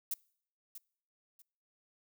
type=noise with echo; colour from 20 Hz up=violet; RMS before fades=-35 dBFS; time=0.11-0.14 s; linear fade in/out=2 ms; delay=640 ms; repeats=2; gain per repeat=-12 dB; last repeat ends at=1.42 s; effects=noise-tail reverb RT60 0.6 s tail -25 dB re dry